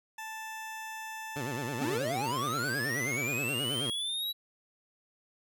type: tone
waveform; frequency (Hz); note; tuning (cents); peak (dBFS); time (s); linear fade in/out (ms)
20% pulse; 880; A5; 0; -34; 0.18-1.98; 5
type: tone with vibrato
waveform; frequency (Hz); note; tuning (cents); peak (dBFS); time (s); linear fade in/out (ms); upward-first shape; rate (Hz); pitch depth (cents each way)
15% pulse; 129.5; C3; -17; -28; 1.36-3.9; 2; sine; 9.4; 230
type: linear sweep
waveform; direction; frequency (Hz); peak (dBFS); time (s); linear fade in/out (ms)
square; up; 220 to 3931; -32; 1.8-4.33; 20
effects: none